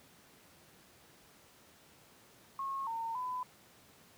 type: tone with pitch steps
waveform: sine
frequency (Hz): 1087 / 911 / 1004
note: C#6 / A#5 / B5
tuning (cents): -34 / -40 / +28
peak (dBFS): -35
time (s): 2.59-3.43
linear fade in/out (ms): 2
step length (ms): 280
effects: pink hiss -61 dBFS RMS until 4.17 s + high-pass 100 Hz 12 dB/octave